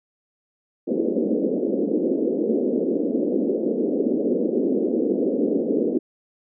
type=band-pass noise; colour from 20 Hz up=pink; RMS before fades=-22 dBFS; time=0.87-5.99 s; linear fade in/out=20 ms; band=220 to 510 Hz; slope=48 dB/octave; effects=none